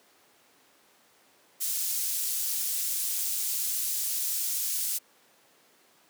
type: high-pass noise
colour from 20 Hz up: pink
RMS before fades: -30 dBFS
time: 1.6-4.99 s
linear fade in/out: 20 ms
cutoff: 7600 Hz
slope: 12 dB/octave
effects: pink hiss -61 dBFS RMS until 6.09 s + high-pass 300 Hz 12 dB/octave